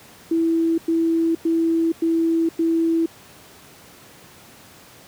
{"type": "tone bursts", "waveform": "sine", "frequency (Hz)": 329.3, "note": "E4", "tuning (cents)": -2, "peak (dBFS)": -16, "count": 5, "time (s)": [0.31, 3.06], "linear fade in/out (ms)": 5, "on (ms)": 470, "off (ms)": 100, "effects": ["pink hiss -46 dBFS RMS until 5.07 s", "high-pass 100 Hz 12 dB/octave"]}